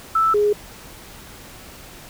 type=tone pair in turn; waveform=sine; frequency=1318.5 / 415.3 Hz; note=E6 / G#4; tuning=0 / 0 cents; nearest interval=octave + minor sixth; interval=2000 cents; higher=first; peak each=-14 dBFS; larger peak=neither; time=0.15-0.34 / 0.34-0.53 s; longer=neither; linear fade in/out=5 ms; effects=pink hiss -41 dBFS RMS until 2.09 s